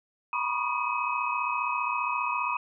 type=tone cluster; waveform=sine; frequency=958 / 993 / 1100 / 1224 / 2539 Hz; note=A#5 / B5 / C#6 / D#6 / D#7; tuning=+47 / +9 / -14 / -29 / +34 cents; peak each=-34 / -32 / -33 / -33 / -32 dBFS; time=0.33-2.57 s; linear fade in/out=2 ms; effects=none